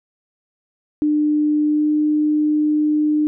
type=tone with pitch glide; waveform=sine; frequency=300 to 302.1 Hz; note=D4 to D4; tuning=+37 to +49 cents; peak=-14 dBFS; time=1.02-3.27 s; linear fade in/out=0 ms; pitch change=+12 cents; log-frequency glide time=1.66-1.91 s; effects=none